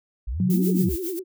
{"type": "exponential two-way sweep", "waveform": "sine", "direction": "up then down", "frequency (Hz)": [49, 440, 49], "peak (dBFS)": -25, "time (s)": [0.27, 0.96], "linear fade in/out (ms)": 10, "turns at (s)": 0.7}
{"type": "tone", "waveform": "sine", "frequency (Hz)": 183.4, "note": "F#3", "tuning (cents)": -15, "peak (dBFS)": -19, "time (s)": [0.4, 0.89], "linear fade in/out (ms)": 2}
{"type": "tone with vibrato", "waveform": "sine", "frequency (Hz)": 354.4, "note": "F4", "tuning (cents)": 25, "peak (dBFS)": -27, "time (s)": [0.48, 1.24], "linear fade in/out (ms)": 50, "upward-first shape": "sine", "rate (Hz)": 10, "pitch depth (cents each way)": 130}
{"type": "noise with tremolo", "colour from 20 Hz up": "violet", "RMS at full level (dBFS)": -32, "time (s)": [0.5, 1.19], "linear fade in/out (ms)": 0, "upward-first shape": "sine", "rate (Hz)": 7.4, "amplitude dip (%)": 75}
{"effects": []}